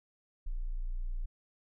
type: tone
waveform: sine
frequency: 29.41 Hz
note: A#0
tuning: 16 cents sharp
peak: -32 dBFS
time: 0.46-1.26 s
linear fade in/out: 10 ms
effects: none